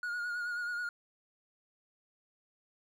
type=tone with vibrato; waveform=triangle; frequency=1438 Hz; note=F#6; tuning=50 cents flat; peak=-32 dBFS; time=0.03-0.89 s; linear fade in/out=2 ms; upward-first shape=sine; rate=9.3 Hz; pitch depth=35 cents each way; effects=none